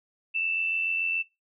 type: tone pair together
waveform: sine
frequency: 2656 / 2743 Hz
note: E7 / F7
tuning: +12 / -32 cents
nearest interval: minor second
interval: 56 cents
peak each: -25 / -35 dBFS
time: 0.34-1.23 s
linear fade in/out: 20 ms
effects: noise-tail reverb RT60 0.2 s tail -19 dB re dry